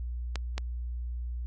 clicks, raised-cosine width 0.2 ms, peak -16 dBFS, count 2, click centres 0.357 / 0.58 s, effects added 60 Hz sine -32 dBFS peak until 1.46 s + AAC 32 kbps

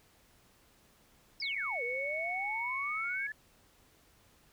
sine exponential two-way sweep, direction down then up, 5390 to 465.8 to 1750 Hz, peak -37 dBFS, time 1.4-3.32 s, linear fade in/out 2 ms, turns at 1.83 s
sine tone, 2217 Hz, C#7, in tune, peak -34 dBFS, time 1.42-3.27 s, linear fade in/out 5 ms
effects pink hiss -65 dBFS RMS until 4.52 s

